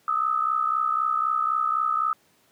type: tone pair together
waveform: sine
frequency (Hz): 1236.1 / 1300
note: D#6 / E6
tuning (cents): -12 / -24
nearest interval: minor second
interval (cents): 88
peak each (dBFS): -24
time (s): 0.08-2.13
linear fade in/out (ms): 2
effects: pink hiss -62 dBFS RMS until 2.51 s + high-pass 150 Hz 12 dB/octave